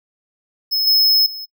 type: tone with level steps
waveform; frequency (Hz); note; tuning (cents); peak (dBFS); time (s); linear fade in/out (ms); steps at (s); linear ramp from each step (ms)
square; 5180; E8; -31; -16 / -11 / -28; 0.71-1.46; 20; 0.87 / 1.26; 2
effects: noise-tail reverb RT60 0.1 s tail -25 dB re dry